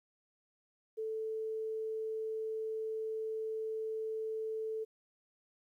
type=tone; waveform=sine; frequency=440 Hz; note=A4; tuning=in tune; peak=-35 dBFS; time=0.97-4.85 s; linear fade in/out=20 ms; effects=12-bit